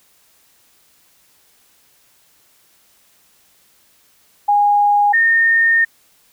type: tone pair in turn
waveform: sine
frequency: 821 / 1829.3 Hz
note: G#5 / A#6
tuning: -20 / -33 cents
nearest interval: octave + major second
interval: 1387 cents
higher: second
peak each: -10 dBFS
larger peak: neither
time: 4.48-5.13 / 5.13-5.85 s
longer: second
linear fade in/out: 10 ms
effects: white hiss -55 dBFS RMS until 6.32 s